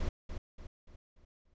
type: noise with echo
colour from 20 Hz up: brown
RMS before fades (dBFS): -32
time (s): 0-0.09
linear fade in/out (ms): 5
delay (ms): 290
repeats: 5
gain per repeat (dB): -7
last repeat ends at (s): 1.54
effects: resampled to 16000 Hz